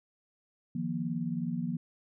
sine chord, Eb suspended second, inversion none, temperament equal with one note detuned, 155.56 / 174.61 / 237.4 Hz, Eb3 / F3 / Bb3, 0 / 0 / +32 cents, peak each -37 / -34 / -34 dBFS, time 0.75-1.77 s, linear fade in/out 5 ms, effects none

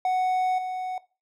triangle tone with level steps, 741 Hz, F#5, 2 cents sharp, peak -19 / -26 dBFS, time 0.05-0.98 s, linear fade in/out 2 ms, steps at 0.58 s, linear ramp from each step 5 ms, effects noise-tail reverb RT60 0.3 s tail -18 dB re dry

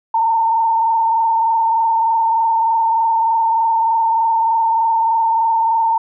sine tone with frequency modulation, 905 Hz, A5, 48 cents sharp, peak -12 dBFS, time 0.14-5.98 s, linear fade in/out 5 ms, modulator 23.3 Hz, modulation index 0.99, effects none

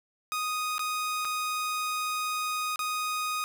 sawtooth tone with dropouts, 1244.5 Hz, D#6, in tune, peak -25 dBFS, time 0.32-3.44 s, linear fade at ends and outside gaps 0 ms, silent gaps 0.781-0.793 / 1.248-1.252 / 2.759-2.792 s, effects none

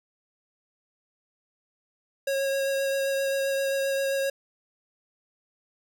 square tone with vibrato, 546 Hz, C#5, 26 cents flat, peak -25 dBFS, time 2.27-4.3 s, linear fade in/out 5 ms, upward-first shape sine, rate 7.6 Hz, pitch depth 11 cents each way, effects none

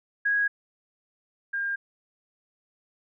sine tone pair in turn, 1651 / 1606.8 Hz, G#6 / G6, -11 / +42 cents, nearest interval unison, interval 47 cents, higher first, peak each -21 / -26 dBFS, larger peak first, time 0.25-0.48 / 1.53-1.76 s, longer neither, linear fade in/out 10 ms, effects none

